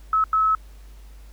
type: tone bursts at uneven times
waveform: sine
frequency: 1294 Hz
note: E6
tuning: 32 cents flat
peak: -16 dBFS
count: 2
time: 0.13-0.24 / 0.33-0.55 s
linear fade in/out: 2 ms
effects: added 50 Hz sine -41 dBFS peak until 1.32 s + pink hiss -56 dBFS RMS until 1.32 s